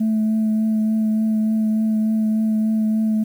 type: tone with vibrato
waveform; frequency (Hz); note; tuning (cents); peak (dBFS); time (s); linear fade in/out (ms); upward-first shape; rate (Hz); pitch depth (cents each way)
sine; 218.2; A3; -14; -14; 0-3.24; 10; triangle; 3.4; 17
effects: tanh soft clip ceiling -14 dBFS + 8-bit